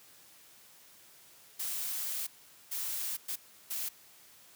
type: noise bursts at uneven times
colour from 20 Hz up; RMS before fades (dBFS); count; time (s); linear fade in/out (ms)
blue; -36; 4; 1.59-2.27 / 2.71-3.17 / 3.28-3.36 / 3.7-3.89; 10
effects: white hiss -58 dBFS RMS until 4.55 s + high-pass 80 Hz 12 dB/octave